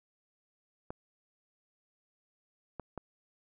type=clicks; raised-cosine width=1 ms; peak=-25 dBFS; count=3; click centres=0.905 / 2.797 / 2.977 s; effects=none